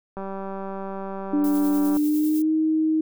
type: click train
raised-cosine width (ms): 1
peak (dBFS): -20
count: 350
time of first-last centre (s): 0.17-1.969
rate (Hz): 194
type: tone with pitch glide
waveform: sine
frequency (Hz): 293.7 to 314.8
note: D4 to D#4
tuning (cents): 0 to +20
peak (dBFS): -18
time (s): 1.33-3.01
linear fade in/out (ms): 5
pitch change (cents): +120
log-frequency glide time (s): 1.86-2.52
type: noise with tremolo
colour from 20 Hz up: violet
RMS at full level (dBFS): -36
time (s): 1.44-2.42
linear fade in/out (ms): 0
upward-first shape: sine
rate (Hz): 10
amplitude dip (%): 40
effects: none